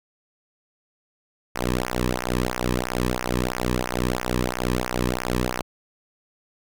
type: tone with flanger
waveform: sawtooth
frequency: 61.74 Hz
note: B1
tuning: in tune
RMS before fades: -25 dBFS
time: 1.55-5.62 s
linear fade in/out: 10 ms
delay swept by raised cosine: 0.24 to 1.44 ms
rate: 3 Hz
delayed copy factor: -1
effects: none